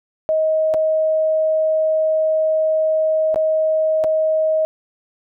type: tone with dropouts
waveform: sine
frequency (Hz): 630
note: D#5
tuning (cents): +21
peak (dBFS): -14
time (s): 0.29-4.65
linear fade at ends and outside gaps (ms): 0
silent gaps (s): 0.739-0.744 / 3.344-3.359 / 4.039-4.044
effects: none